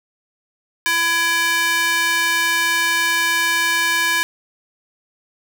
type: tone with high-pass filter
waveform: square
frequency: 334.6 Hz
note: E4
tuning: 26 cents sharp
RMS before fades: -18 dBFS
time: 0.86-4.23 s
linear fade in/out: 0 ms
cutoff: 1600 Hz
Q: 1.7
effects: none